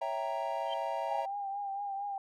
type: chord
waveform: triangle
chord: C# diminished seventh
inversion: none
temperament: equal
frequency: 554.4 / 659.3 / 784 / 932.3 Hz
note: C#5 / E5 / G5 / Bb5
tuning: 0 / 0 / 0 / 0 cents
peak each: -38 / -35 / -36 / -35 dBFS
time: 0.01-1.26 s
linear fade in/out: 10 ms
type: tone with exponential growth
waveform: sine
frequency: 3136 Hz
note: G7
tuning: in tune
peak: -35 dBFS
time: 0.64-0.74 s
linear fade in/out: 5 ms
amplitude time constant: 21 ms
type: tone with vibrato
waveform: sine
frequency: 799 Hz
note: G5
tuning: 33 cents sharp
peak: -34 dBFS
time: 1.09-2.18 s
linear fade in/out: 2 ms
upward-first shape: triangle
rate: 4.4 Hz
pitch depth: 47 cents each way
effects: none